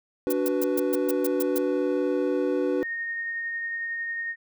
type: chord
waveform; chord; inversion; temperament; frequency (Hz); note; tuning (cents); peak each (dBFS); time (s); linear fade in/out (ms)
triangle; B minor; first; equal with one note detuned; 289.3 / 370 / 493.9; D4 / F#4 / B4; -26 / 0 / 0; -25; 0.27-2.83; 0
type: noise bursts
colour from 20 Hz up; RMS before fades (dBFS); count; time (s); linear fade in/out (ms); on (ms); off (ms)
violet; -30; 9; 0.3-1.583; 5; 27; 130
type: tone with tremolo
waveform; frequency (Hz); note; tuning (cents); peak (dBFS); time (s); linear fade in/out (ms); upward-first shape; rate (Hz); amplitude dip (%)
sine; 1849; A#6; -15; -27; 2.81-4.36; 50; triangle; 11; 25
effects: none